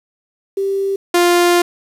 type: tone pair in turn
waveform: sine / sawtooth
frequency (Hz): 392 / 349.8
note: G4 / F4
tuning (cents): 0 / +3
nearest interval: major second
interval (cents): 197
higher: first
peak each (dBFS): -15 / -6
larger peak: second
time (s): 0.57-0.96 / 1.14-1.62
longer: second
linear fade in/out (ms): 5
effects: resampled to 32000 Hz + 7-bit